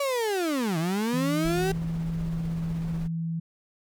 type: linear two-way sweep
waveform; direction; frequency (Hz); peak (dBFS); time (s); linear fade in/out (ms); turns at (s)
35% pulse; down then up; 575 to 155.56 to 392.1; -23; 0-1.72; 5; 0.78
type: tone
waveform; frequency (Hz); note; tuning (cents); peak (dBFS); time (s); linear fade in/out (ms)
sine; 164.81; E3; 0; -27; 1.13-3.4; 10
type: noise with tremolo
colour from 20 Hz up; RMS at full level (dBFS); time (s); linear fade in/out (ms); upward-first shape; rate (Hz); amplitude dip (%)
brown; -36; 1.44-3.08; 20; triangle; 16; 35
effects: none